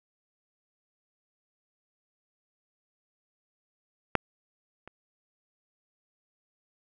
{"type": "clicks", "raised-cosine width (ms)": 0.5, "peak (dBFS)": [-6, -29], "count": 2, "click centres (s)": [4.153, 4.876], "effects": []}